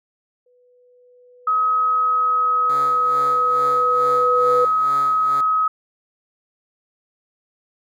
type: tone with exponential growth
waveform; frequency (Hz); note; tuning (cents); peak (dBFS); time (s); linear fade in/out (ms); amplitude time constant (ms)
sine; 493.9; B4; 0; -15; 0.46-4.65; 5; 910
type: tone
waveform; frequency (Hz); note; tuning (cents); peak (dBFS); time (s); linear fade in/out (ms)
sine; 1272; D#6; +38; -15; 1.47-5.68; 5
type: tone with tremolo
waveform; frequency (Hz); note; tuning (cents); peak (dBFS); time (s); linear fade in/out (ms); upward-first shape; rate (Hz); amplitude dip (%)
5% pulse; 140.4; C#3; +22; -22; 2.69-5.41; 5; sine; 2.3; 75
effects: none